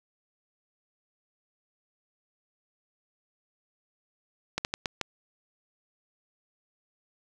slowing click train, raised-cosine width 0.2 ms, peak -11 dBFS, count 5, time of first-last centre 4.58-5.013 s, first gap 69 ms, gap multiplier 1.31, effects none

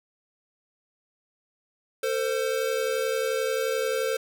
square tone pair together, 450.5 / 521.9 Hz, A4 / C5, +41 / -4 cents, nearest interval minor third, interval 255 cents, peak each -28 / -28 dBFS, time 2.03-4.17 s, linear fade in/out 5 ms, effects none

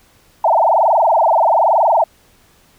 sine tone with frequency modulation, 784 Hz, G5, in tune, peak -9 dBFS, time 0.44-2.04 s, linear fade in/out 5 ms, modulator 21.1 Hz, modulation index 7.4, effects pink hiss -52 dBFS RMS until 2.78 s

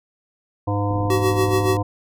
harmonic tone, 101.9 Hz, G#2, 32 cents flat, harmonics 1 / 3 / 5 / 7 / 9 / 10, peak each -21 / -26 / -28 / -29 / -31 / -31 dBFS, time 0.67-1.83 s, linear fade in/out 10 ms
click train, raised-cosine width 3 ms, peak -21 dBFS, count 37, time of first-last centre 0.91-1.775 s, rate 41.6 Hz
square tone with tremolo, 378.1 Hz, F#4, 38 cents sharp, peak -17 dBFS, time 1.1-1.77 s, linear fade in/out 2 ms, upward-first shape sine, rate 7.1 Hz, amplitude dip 70%
effects none

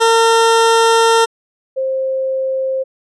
20% pulse / sine tone pair in turn, 455.9 / 528.4 Hz, A#4 / C5, -39 / +17 cents, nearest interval minor third, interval 256 cents, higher second, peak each -4 / -15 dBFS, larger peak first, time 0-1.26 / 1.76-2.84 s, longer first, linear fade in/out 20 ms, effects resampled to 22050 Hz

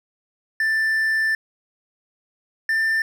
triangle tone pair in turn, 1771 / 1786.4 Hz, A6 / A6, +11 / +26 cents, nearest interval unison, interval 15 cents, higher second, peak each -16 / -16 dBFS, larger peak neither, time 0.6-1.35 / 2.69-3.02 s, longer first, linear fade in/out 2 ms, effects none

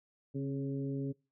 harmonic tone with a mistuned harmonic, 138.59 Hz, C#3, in tune, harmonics 1 / 2 / 3 / 4, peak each -36 / -37 / -42 / -52 dBFS, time 0.34-1.13 s, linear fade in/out 20 ms, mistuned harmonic 2, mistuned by -30 cents, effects noise-tail reverb RT60 0.3 s tail -24 dB re dry

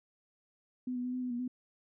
sine tone with pitch steps, 251.7 / 246.6 / 250.2 / 253.2 / 250.2 / 240.1 / 251.1 Hz, B3 / B3 / B3 / B3 / B3 / B3 / B3, +33 / -2 / +23 / +43 / +23 / -49 / +29 cents, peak -33 dBFS, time 0.87-1.479 s, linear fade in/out 5 ms, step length 87 ms, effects none

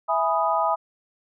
sine chord, E major seventh, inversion none, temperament equal, 659.3 / 830.6 / 987.8 / 1244.5 Hz, E5 / G#5 / B5 / D#6, 0 / 0 / 0 / 0 cents, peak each -25 dBFS, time 0.08-0.76 s, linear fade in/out 20 ms, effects none

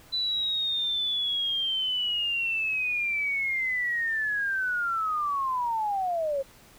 sine linear sweep, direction down, 4000 to 530 Hz, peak -25 dBFS, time 0.12-6.43 s, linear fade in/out 20 ms, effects pink hiss -54 dBFS RMS until 6.78 s

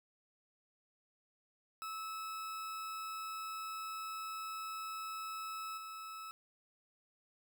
40% pulse tone with level steps, 1300 Hz, E6, 24 cents flat, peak -40 / -44 dBFS, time 1.82-6.31 s, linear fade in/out 0 ms, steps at 5.77 s, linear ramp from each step 10 ms, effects none

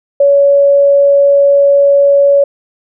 sine tone, 563 Hz, C#5, 27 cents sharp, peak -4 dBFS, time 0.2-2.44 s, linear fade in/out 5 ms, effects none

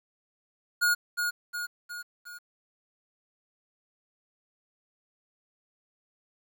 square tone with echo, 1438 Hz, F#6, 50 cents flat, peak -22 dBFS, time 0.81-0.95 s, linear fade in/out 20 ms, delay 360 ms, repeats 4, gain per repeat -5 dB, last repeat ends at 2.39 s, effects 10-bit

